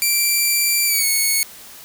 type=tone with pitch glide; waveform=5% pulse; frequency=2351 to 2206 Hz; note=D7 to C#7; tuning=+1 to -9 cents; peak=-6 dBFS; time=0.02-1.43 s; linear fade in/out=0 ms; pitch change=-110 cents; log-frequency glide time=0.86-1.05 s; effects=white hiss -40 dBFS RMS until 1.84 s